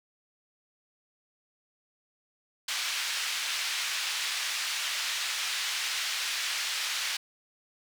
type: band-pass noise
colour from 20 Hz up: white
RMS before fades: -32 dBFS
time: 2.68-7.17 s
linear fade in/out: 5 ms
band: 1600 to 4500 Hz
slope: 12 dB/octave
effects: none